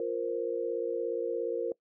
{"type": "chord", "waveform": "sine", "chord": "F suspended fourth", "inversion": "none", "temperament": "equal", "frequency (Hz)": [349.2, 466.2, 523.3], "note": ["F4", "Bb4", "C5"], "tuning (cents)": [0, 0, 0], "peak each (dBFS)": [-36, -31, -36], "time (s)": [0, 1.72], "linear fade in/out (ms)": 2, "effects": ["noise-tail reverb RT60 0.1 s tail -22 dB re dry"]}